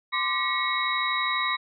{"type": "tone cluster", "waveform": "sine", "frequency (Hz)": [1038, 1170, 1917, 2195, 3834], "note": ["C6", "D6", "A#6", "C#7", "A#7"], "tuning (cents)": [-14, -7, 48, -18, 48], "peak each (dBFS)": -30, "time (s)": [0.12, 1.57], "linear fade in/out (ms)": 20, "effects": []}